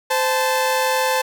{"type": "tone pair together", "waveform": "sawtooth", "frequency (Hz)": [517.3, 876], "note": ["C5", "A5"], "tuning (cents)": [-20, -8], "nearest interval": "major sixth", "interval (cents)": 912, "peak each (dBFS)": -16, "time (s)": [0.1, 1.22], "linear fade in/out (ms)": 10, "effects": []}